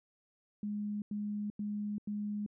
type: tone bursts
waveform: sine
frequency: 207.7 Hz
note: G#3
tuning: in tune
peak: -34 dBFS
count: 4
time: 0.63-2.463 s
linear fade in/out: 2 ms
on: 390 ms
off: 91 ms
effects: none